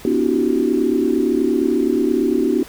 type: tone cluster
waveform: sine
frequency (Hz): 245 / 282.8 / 315.8 / 357.4 / 386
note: B3 / C#4 / D#4 / F4 / G4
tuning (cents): -14 / +35 / +26 / +40 / -27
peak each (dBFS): -21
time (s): 0.05-2.63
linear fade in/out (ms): 2
effects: pink hiss -40 dBFS RMS until 2.68 s